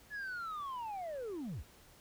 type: linear sweep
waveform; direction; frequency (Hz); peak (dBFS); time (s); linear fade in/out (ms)
sine; down; 1728 to 34.65; -36; 0.1-1.64; 50
effects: tanh soft clip ceiling -38 dBFS + pink hiss -61 dBFS RMS until 2 s